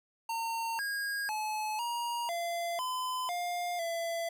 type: tone with pitch steps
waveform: square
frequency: 913 / 1632 / 858 / 947 / 685 / 1016 / 705 / 672 Hz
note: A#5 / G#6 / A5 / A#5 / F5 / B5 / F5 / E5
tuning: -36 / -31 / -44 / +27 / -34 / +49 / +16 / +33 cents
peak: -33 dBFS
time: 0.29-4.29 s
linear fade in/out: 5 ms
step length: 500 ms
effects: none